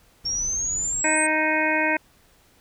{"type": "noise", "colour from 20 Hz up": "brown", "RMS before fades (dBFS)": -40, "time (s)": [0.24, 1.02], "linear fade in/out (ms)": 5}
{"type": "linear sweep", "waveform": "sine", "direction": "up", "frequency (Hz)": [5470, 8372], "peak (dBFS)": -23, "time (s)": [0.25, 1.27], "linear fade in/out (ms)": 10}
{"type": "harmonic tone", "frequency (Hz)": 311.1, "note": "D#4", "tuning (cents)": 0, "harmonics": [1, 2, 3, 5, 6, 7, 8], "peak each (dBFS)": [-27, -27, -27, -27, -27, -27, -27], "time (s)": [1.04, 1.97], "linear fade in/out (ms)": 5}
{"effects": ["pink hiss -58 dBFS RMS until 2.6 s"]}